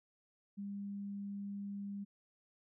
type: tone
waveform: sine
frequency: 200.7 Hz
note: G3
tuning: 41 cents sharp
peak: -40 dBFS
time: 0.57-2.05 s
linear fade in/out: 20 ms
effects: none